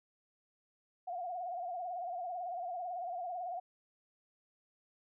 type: tone with vibrato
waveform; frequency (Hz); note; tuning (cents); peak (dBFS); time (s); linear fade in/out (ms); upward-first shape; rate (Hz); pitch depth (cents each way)
sine; 711; F5; +31; -37; 1.07-3.6; 10; sine; 18; 82
effects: none